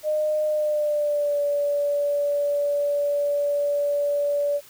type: tone with pitch glide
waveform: sine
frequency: 611 to 576.7 Hz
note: D#5 to D5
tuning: -32 to -32 cents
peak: -20 dBFS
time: 0.03-4.61 s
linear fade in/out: 50 ms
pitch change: -100 cents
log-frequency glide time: 0.46-1.41 s
effects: white hiss -49 dBFS RMS until 4.69 s